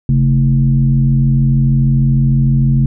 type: tone with frequency modulation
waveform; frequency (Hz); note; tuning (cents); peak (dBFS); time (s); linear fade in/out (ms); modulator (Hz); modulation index
sine; 136.6; C#3; -25; -8; 0.09-2.86; 2; 86.6; 0.77
effects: none